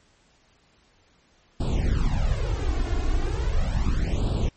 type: noise with flanger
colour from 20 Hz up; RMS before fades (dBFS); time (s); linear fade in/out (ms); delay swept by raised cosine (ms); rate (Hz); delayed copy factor
brown; -23; 1.6-4.49; 5; 0.24 to 2.84; 0.37; +1
effects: pink hiss -61 dBFS RMS until 4.56 s + MP3 32 kbps